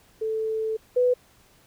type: tone pair in turn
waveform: sine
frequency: 440 / 496.5 Hz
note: A4 / B4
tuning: 0 / +9 cents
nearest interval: major second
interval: 209 cents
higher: second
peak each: -24 / -17 dBFS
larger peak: second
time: 0.21-0.77 / 0.96-1.14 s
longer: first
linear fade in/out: 10 ms
effects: pink hiss -58 dBFS RMS until 1.66 s